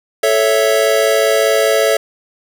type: chord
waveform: square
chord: A major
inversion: none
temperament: equal with one note detuned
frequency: 437.5 / 554.4 / 659.3 Hz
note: A4 / C#5 / E5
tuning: -10 / 0 / 0 cents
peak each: -16 dBFS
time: 0.23-1.97 s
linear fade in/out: 5 ms
effects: none

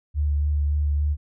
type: tone with vibrato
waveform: sine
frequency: 73.42 Hz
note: D2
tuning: in tune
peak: -19 dBFS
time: 0.14-1.17 s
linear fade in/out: 50 ms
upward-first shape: sine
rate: 3.5 Hz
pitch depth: 19 cents each way
effects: none

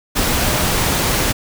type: tone in noise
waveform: sine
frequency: 610 Hz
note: D#5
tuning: 34 cents flat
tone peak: -26 dBFS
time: 0.44-0.66 s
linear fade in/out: 20 ms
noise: pink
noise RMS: -17 dBFS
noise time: 0.15-1.33 s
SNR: -12 dB
effects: none

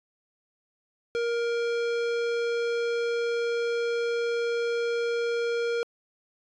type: tone with hard clipping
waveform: sine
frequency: 469.5 Hz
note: A#4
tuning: 12 cents sharp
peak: -27 dBFS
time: 1.15-5.83 s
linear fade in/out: 0 ms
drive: 16 dB
effects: resampled to 24000 Hz

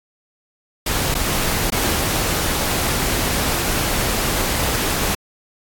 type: noise with dropouts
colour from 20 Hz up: pink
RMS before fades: -20 dBFS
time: 0.86-5.15 s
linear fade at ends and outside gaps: 5 ms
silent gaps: 1.143-1.15 / 1.703-1.721 s
effects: AAC 64 kbps

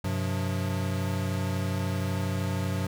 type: tone cluster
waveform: square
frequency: 96.1 / 128.9 / 179.9 Hz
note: G2 / C3 / F#3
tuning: -34 / -26 / -48 cents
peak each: -30 / -35 / -33 dBFS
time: 0.04-2.87 s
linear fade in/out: 5 ms
effects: none

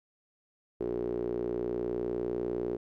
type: tone with band-pass filter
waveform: sawtooth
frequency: 59.8 Hz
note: A#1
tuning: 45 cents sharp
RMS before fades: -33 dBFS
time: 0.8-2.77 s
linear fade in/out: 10 ms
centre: 390 Hz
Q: 7.3
effects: none

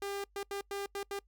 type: tone bursts at uneven times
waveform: sawtooth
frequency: 399.7 Hz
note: G4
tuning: 34 cents sharp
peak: -32 dBFS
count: 6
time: 0.02-0.24 / 0.36-0.43 / 0.51-0.61 / 0.71-0.86 / 0.95-1.03 / 1.11-1.19 s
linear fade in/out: 2 ms
effects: noise-tail reverb RT60 0.1 s tail -23 dB re dry + added 50 Hz sine -64 dBFS peak until 1.27 s

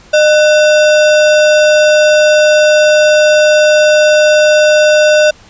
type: tone with sample-and-hold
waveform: sine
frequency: 608 Hz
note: D#5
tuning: 40 cents flat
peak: -4 dBFS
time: 0.13-5.31 s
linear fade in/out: 10 ms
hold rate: 2100 Hz
effects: pink hiss -41 dBFS RMS until 5.49 s + resampled to 16000 Hz

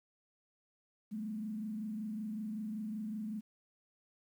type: tone with frequency modulation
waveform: sine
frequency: 214.8 Hz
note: A3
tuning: 41 cents flat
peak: -37 dBFS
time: 1.11-3.41 s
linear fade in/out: 20 ms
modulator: 25.3 Hz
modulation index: 0.58
effects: 11-bit

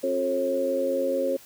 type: tone cluster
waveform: sine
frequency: 267.8 / 356.9 / 436.6 / 541 Hz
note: C4 / F4 / A4 / C#5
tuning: +40 / +38 / -13 / -42 cents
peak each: -31 / -32 / -32 / -24 dBFS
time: 0.03-1.37 s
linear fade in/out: 10 ms
effects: white hiss -50 dBFS RMS until 1.45 s

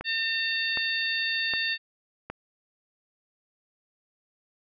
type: click train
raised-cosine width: 0.5 ms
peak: -19 dBFS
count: 4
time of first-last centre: 0.01-2.3 s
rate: 1.31 Hz
type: harmonic tone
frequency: 906 Hz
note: A#5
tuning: 50 cents flat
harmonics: 2 / 3 / 4 / 5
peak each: -29 / -31 / -32 / -33 dBFS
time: 0.04-1.78 s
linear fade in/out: 50 ms
effects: none

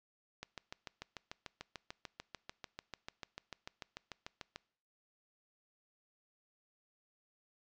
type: click train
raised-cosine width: 0.2 ms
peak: -26 dBFS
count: 29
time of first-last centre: 0.43-4.56 s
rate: 6.78 Hz
effects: noise-tail reverb RT60 0.6 s tail -23 dB re dry + low-pass 7000 Hz 12 dB/octave

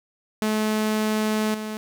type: tone with level steps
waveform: sawtooth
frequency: 215.5 Hz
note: A3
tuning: 36 cents flat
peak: -17 / -25 dBFS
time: 0.42-1.77 s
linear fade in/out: 0 ms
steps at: 1.54 s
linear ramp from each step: 5 ms
effects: none

